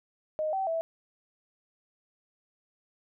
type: tone with pitch steps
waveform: sine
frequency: 620 / 769 / 656 Hz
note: D#5 / G5 / E5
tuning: -6 / -33 / -9 cents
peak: -27 dBFS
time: 0.39-0.81 s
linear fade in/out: 0 ms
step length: 140 ms
effects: none